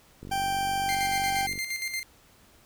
click train, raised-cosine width 3 ms, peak -28 dBFS, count 65, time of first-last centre 0.23-1.577 s, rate 47.5 Hz
40% pulse tone, 784 Hz, G5, in tune, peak -25 dBFS, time 0.31-1.47 s, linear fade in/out 10 ms
sawtooth tone with tremolo, 2098 Hz, C7, 4 cents sharp, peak -25 dBFS, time 0.89-2.03 s, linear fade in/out 0 ms, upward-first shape square, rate 8.6 Hz, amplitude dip 55%
effects pink hiss -58 dBFS RMS until 2.65 s

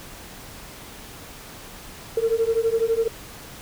sine beating tone pair, 448.3 / 460.3 Hz, A4 / A#4, +32 / -22 cents, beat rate 12 Hz, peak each -21 dBFS, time 2.17-3.08 s, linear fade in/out 5 ms, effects tanh soft clip ceiling -12 dBFS + pink hiss -41 dBFS RMS until 3.61 s

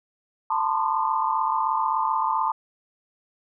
sine tone cluster, 888 / 993 / 1029 / 1076 / 1212 Hz, A5 / B5 / C6 / C6 / D#6, +16 / +9 / -29 / +48 / -46 cents, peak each -24 / -31 / -27 / -31 / -29 dBFS, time 0.5-2.52 s, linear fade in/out 5 ms, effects none

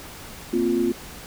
sine chord, Bb suspended second, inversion none, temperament equal, 233.1 / 261.6 / 349.2 Hz, Bb3 / C4 / F4, 0 / 0 / 0 cents, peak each -25 / -25 / -21 dBFS, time 0.53-0.92 s, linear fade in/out 5 ms, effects pink hiss -40 dBFS RMS until 1.26 s

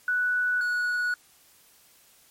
sine / triangle tone pair in turn, 1480 / 1464.7 Hz, F#6 / F#6, 0 / -18 cents, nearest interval unison, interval 18 cents, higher first, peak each -22 dBFS, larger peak neither, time 0.08-0.61 / 0.61-1.14 s, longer neither, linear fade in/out 2 ms, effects white hiss -58 dBFS RMS until 2.3 s + MP3 64 kbps

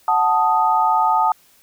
sine chord, D# diminished, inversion first, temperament equal, 740 / 880 / 1244.5 Hz, F#5 / A5 / D#6, 0 / 0 / 0 cents, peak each -20 / -16 / -19 dBFS, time 0.08-1.32 s, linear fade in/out 2 ms, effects white hiss -54 dBFS RMS until 1.62 s

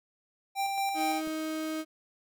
square tone with tremolo, 787 Hz, G5, 7 cents sharp, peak -28 dBFS, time 0.55-1.22 s, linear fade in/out 50 ms, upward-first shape square, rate 4.4 Hz, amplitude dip 30%
35% pulse tone, 314.4 Hz, D#4, 18 cents sharp, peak -30 dBFS, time 0.94-1.85 s, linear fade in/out 50 ms
clicks, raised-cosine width 2 ms, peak -36 dBFS, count 2, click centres 1.271 / 1.276 s
effects none

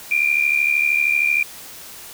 sine tone pair together, 2360 / 2433 Hz, D7 / D#7, +8 / -39 cents, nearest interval minor second, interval 53 cents, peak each -18 dBFS, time 0.11-1.43 s, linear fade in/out 5 ms, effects white hiss -38 dBFS RMS until 2.13 s

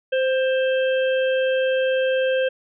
harmonic tone with a mistuned harmonic, 528 Hz, C5, 16 cents sharp, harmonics 1 / 3 / 5 / 6, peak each -18 / -28 / -32 / -34 dBFS, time 0.12-2.49 s, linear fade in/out 10 ms, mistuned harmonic 1, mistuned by -22 cents, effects none

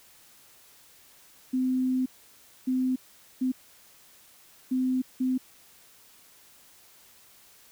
sine tone bursts at uneven times, 257 Hz, C4, 31 cents flat, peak -23 dBFS, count 5, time 1.53-2.06 / 2.67-2.96 / 3.41-3.52 / 4.71-5.02 / 5.2-5.38 s, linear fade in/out 10 ms, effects white hiss -56 dBFS RMS until 7.71 s

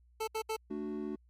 25% pulse tone bursts, 440 Hz, A4, in tune, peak -29 dBFS, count 3, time 0.2-0.566 s, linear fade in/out 10 ms, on 76 ms, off 69 ms
triangle chord, D major, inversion second, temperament equal, 220 / 293.7 / 370 Hz, A3 / D4 / F#4, 0 / 0 / 0 cents, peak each -38 dBFS, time 0.7-1.16 s, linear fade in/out 10 ms
effects added 60 Hz sine -61 dBFS peak until 1.29 s + MP3 64 kbps

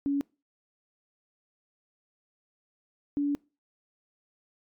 sine tone pair in turn, 281.4 / 287 Hz, C#4 / D4, +26 / -40 cents, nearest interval unison, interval 34 cents, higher second, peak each -24 dBFS, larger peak neither, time 0.06-0.21 / 3.17-3.35 s, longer second, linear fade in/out 0 ms, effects noise-tail reverb RT60 0.3 s tail -24 dB re dry + MP3 96 kbps

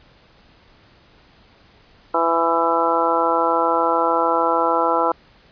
harmonic tone, 166.7 Hz, E3, 20 cents sharp, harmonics 2 / 3 / 4 / 5 / 6 / 7 / 8, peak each -26 / -22 / -24 / -23 / -21 / -30 / -22 dBFS, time 2.14-5.12 s, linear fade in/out 5 ms, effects pink hiss -52 dBFS RMS until 5.51 s + resampled to 11025 Hz

